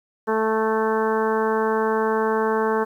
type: harmonic tone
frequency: 220 Hz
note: A3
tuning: in tune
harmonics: 1 / 2 / 3 / 4 / 5 / 6 / 7 / 8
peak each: -27 / -21 / -32 / -26 / -28 / -34 / -31 / -37 dBFS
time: 0.27-2.85 s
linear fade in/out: 20 ms
effects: 9-bit